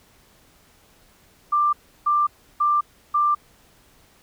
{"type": "tone bursts", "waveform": "sine", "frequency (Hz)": 1184, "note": "D6", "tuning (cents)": 14, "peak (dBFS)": -16, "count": 4, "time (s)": [1.52, 3.35], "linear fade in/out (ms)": 10, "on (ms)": 210, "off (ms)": 330, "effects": ["pink hiss -56 dBFS RMS until 4.22 s"]}